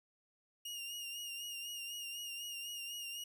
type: tone with vibrato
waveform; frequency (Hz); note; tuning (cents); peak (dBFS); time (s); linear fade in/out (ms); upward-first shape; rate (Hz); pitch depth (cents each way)
sawtooth; 2834; F7; +25; -39; 0.65-3.24; 5; sine; 4; 40
effects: none